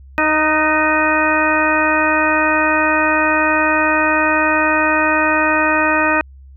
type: harmonic tone with a mistuned harmonic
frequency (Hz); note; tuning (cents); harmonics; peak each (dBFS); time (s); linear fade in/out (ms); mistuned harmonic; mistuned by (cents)
310.5; D#4; -3; 1 / 2 / 3 / 4 / 5 / 6 / 8; -20 / -20 / -20 / -20 / -20 / -20 / -20; 0.18-6.21; 0; 5; -34
effects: added 67 Hz sine -37 dBFS peak until 6.56 s